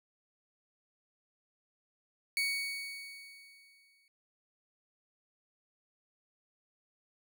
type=tone with exponential decay; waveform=30% pulse; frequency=2235 Hz; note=C#7; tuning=14 cents sharp; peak=-26 dBFS; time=2.37-4.08 s; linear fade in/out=1 ms; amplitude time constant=370 ms; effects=none